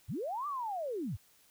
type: linear two-way sweep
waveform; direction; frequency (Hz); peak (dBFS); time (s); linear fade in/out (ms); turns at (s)
sine; up then down; 69.3 to 1201 to 69.3; -34; 0.08-1.17; 20; 0.47
effects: white hiss -65 dBFS RMS until 1.5 s